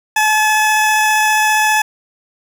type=tone with vibrato; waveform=20% pulse; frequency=859 Hz; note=A5; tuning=42 cents flat; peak=-6 dBFS; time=0.16-1.82 s; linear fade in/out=5 ms; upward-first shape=triangle; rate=15 Hz; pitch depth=9 cents each way; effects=none